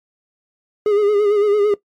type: tone with vibrato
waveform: triangle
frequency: 413.7 Hz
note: G#4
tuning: 7 cents flat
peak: -10 dBFS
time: 0.86-1.74 s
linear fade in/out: 2 ms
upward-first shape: sine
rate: 8.9 Hz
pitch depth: 52 cents each way
effects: noise-tail reverb RT60 0.1 s tail -17 dB re dry + MP3 64 kbps